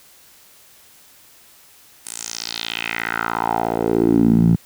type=tone with band-pass filter sweep; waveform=10% pulse; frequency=56.9 Hz; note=A#1; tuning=41 cents flat; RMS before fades=-19 dBFS; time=2.05-4.56 s; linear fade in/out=10 ms; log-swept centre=9500 to 150 Hz; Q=3.3; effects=white hiss -49 dBFS RMS until 4.65 s